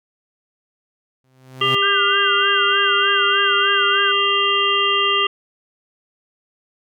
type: tone with exponential growth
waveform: sawtooth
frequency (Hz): 130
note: C3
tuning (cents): -11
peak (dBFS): -18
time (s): 1.24-1.75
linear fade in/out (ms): 0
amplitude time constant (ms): 110
type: harmonic tone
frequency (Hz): 399.1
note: G4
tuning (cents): +31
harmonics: 1 / 3 / 5 / 7 / 8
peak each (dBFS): -24 / -19 / -25 / -19 / -22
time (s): 1.61-5.27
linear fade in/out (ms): 5
type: tone with vibrato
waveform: sine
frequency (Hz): 1508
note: F#6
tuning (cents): +32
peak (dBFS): -20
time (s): 1.82-4.12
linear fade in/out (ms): 10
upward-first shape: sine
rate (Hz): 3.3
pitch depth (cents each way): 120
effects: none

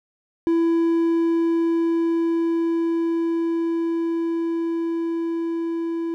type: tone with level ramp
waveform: triangle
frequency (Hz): 333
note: E4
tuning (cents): +18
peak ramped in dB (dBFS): -14 to -21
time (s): 0.47-6.14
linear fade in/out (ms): 0
effects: none

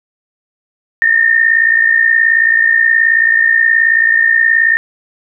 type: tone with amplitude modulation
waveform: sine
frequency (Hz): 1822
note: A#6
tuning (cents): -40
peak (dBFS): -4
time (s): 1.02-4.77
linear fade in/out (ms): 0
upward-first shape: sine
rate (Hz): 58.7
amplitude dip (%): 70
effects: none

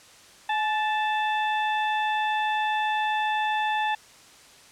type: harmonic tone with a mistuned harmonic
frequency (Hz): 880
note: A5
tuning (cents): 0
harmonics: 1 / 2 / 3 / 4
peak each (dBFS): -24 / -30 / -34 / -36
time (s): 0.49-3.95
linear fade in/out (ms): 5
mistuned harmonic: 1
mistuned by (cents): -55
effects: white hiss -51 dBFS RMS until 4.71 s + low-pass 8000 Hz 12 dB/octave

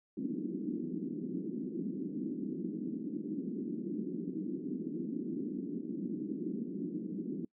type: band-pass noise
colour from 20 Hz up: white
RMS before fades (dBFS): -38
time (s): 0.17-7.45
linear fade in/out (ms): 5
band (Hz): 180 to 340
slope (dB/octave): 48
effects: noise-tail reverb RT60 0.1 s tail -25 dB re dry

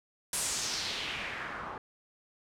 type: noise with low-pass filter sweep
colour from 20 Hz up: white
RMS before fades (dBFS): -36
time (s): 0.33-1.78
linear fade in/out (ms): 2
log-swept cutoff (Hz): 10000 to 1000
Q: 2.2
effects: none

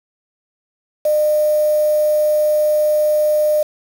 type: tone with quantisation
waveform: sine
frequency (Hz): 605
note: D#5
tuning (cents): -49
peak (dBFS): -12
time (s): 1.05-3.63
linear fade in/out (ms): 5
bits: 5
effects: none

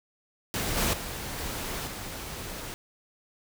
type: noise with level steps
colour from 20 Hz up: pink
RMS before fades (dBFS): -30 / -26 / -36 / -34 / -38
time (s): 0.54-2.74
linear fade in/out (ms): 0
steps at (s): 0.77 / 0.93 / 1.38 / 1.87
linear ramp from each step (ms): 5
effects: none

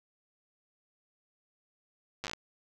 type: slowing click train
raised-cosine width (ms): 0.2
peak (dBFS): -19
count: 8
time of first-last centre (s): 2.24-2.334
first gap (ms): 8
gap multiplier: 1.17
effects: none

